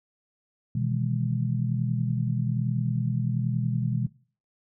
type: chord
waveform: sine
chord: E major seventh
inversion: second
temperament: just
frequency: 123.61 / 154.51 / 164.81 / 206 Hz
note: B2 / D#3 / E3 / G#3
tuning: +2 / -12 / 0 / -14 cents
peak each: -26 / -32 / -32 / -32 dBFS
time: 0.75-4.07 s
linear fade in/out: 5 ms
effects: noise-tail reverb RT60 0.4 s tail -19 dB re dry